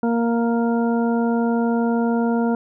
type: harmonic tone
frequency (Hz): 233.1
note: A#3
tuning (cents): 0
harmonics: 1 / 2 / 3 / 4 / 6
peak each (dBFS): -18 / -24 / -28 / -30 / -34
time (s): 0.03-2.55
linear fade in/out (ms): 2
effects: none